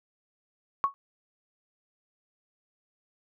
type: tone with exponential decay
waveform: sine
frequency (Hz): 1108.7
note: C#6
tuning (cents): 0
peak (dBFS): -17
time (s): 0.84-0.94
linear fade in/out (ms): 0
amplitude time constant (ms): 21
effects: none